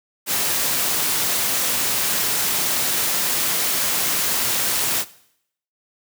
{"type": "noise", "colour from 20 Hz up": "white", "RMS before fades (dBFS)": -21, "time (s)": [0.26, 5.05], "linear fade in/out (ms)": 50, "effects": ["noise-tail reverb RT60 0.7 s tail -18 dB re dry", "high-pass 100 Hz 12 dB/octave"]}